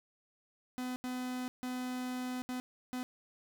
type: tone bursts at uneven times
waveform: 45% pulse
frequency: 251.9 Hz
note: B3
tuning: 34 cents sharp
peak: -36 dBFS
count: 5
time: 0.78-0.96 / 1.04-1.48 / 1.63-2.42 / 2.49-2.6 / 2.93-3.03 s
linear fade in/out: 0 ms
effects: none